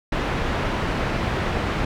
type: low-pass noise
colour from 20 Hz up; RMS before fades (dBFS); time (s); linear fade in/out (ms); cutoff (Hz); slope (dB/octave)
pink; -24; 0.12-1.85; 5; 2400; 12
effects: none